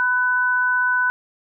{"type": "tone pair together", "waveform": "sine", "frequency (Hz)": [1000, 1497.4], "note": ["B5", "F#6"], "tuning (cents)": [21, 20], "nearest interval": "perfect fifth", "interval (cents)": 699, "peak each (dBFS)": [-23, -17], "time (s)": [0, 1.1], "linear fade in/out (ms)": 0, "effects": []}